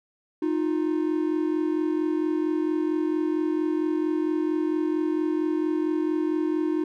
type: tone pair together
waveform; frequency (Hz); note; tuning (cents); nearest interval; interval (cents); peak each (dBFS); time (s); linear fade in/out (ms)
triangle; 310.3 / 354.7; D#4 / F4; -5 / +27; major second; 232; -22 / -25; 0.42-6.84; 5
effects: none